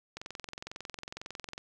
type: click train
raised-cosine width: 0.2 ms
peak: -23 dBFS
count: 32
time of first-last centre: 0.17-1.579 s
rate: 22 Hz
effects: none